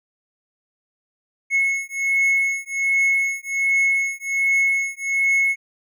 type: beating tone pair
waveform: triangle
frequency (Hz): 2185 / 2186.3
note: C#7 / C#7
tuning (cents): -26 / -25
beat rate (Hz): 1.3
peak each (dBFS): -19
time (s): 1.5-5.56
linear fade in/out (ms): 50
effects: none